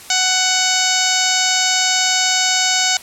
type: harmonic tone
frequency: 744 Hz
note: F#5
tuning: 9 cents sharp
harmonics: 1 / 2 / 3 / 4 / 5 / 6 / 7 / 8 / 9 / 10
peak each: -23 / -23 / -23 / -23 / -23 / -23 / -23 / -23 / -23 / -23 dBFS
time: 0.1-2.97 s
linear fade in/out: 2 ms
effects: white hiss -38 dBFS RMS until 3.02 s + low-pass 12000 Hz 12 dB/octave